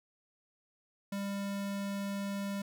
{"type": "tone", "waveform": "square", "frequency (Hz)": 199.2, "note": "G3", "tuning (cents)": 28, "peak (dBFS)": -35, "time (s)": [1.12, 2.62], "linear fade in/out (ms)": 5, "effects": []}